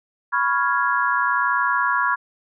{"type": "chord", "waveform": "sine", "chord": "C# dominant seventh", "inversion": "third", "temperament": "equal", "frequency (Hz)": [987.8, 1108.7, 1396.9, 1661.2], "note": ["B5", "C#6", "E#6", "G#6"], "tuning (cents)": [0, 0, 0, 0], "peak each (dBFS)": -23, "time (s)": [0.32, 2.16], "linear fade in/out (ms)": 20, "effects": []}